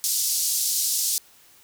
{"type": "band-pass noise", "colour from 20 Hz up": "pink", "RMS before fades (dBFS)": -24, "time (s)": [0.04, 1.18], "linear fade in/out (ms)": 0, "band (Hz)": [4900, 15000], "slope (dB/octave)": 24, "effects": ["white hiss -54 dBFS RMS until 1.63 s"]}